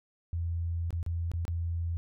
sine tone with dropouts, 84.5 Hz, E2, 43 cents sharp, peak -29 dBFS, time 0.33-1.97 s, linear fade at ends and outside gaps 0 ms, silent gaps 0.906-0.928 / 1.029-1.063 / 1.316-1.336 / 1.452-1.48 s, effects none

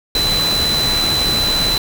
sine tone in noise, 4011 Hz, B7, 26 cents sharp, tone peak -15 dBFS, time 0.15-1.78 s, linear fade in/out 2 ms, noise pink, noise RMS -21 dBFS, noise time 0.15-1.78 s, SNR +3 dB, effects none

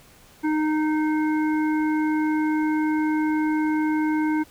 harmonic tone, 308.4 Hz, D#4, 15 cents flat, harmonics 1 / 3 / 5 / 7, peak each -20 / -30 / -34 / -37 dBFS, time 0.43-4.44 s, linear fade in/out 20 ms, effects pink hiss -52 dBFS RMS until 4.5 s

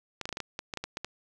clicks, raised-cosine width 0.2 ms, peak -17 dBFS, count 12, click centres 0.213 / 0.255 / 0.291 / 0.327 / 0.371 / 0.403 / 0.591 / 0.738 / 0.773 / 0.84 / 0.971 / 1.046 s, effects none

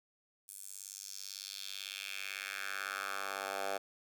10% pulse tone with high-pass filter sweep, 98 Hz, G2, in tune, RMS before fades -42 dBFS, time 0.48-3.78 s, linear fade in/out 10 ms, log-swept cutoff 9600 to 680 Hz, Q 2.3, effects none

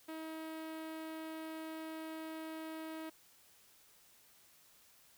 sawtooth tone with notch filter, 318.6 Hz, D#4, 41 cents sharp, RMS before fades -45 dBFS, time 0.08-3.1 s, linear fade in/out 10 ms, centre 6400 Hz, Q 0.84, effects white hiss -65 dBFS RMS until 5.17 s

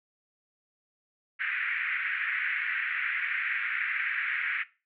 white band-pass noise, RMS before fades -31 dBFS, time 1.39-4.64 s, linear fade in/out 20 ms, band 1500 to 2300 Hz, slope 48 dB/octave, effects noise-tail reverb RT60 0.3 s tail -18 dB re dry

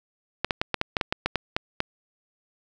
clicks, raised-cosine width 0.3 ms, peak -7 dBFS, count 12, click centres 0.446 / 0.508 / 0.615 / 0.743 / 0.814 / 0.968 / 1.012 / 1.125 / 1.26 / 1.357 / 1.565 / 1.804 s, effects none

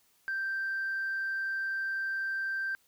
sine tone, 1568 Hz, G6, in tune, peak -29 dBFS, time 0.28-2.75 s, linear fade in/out 0 ms, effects tanh soft clip ceiling -27 dBFS + white hiss -68 dBFS RMS until 2.87 s

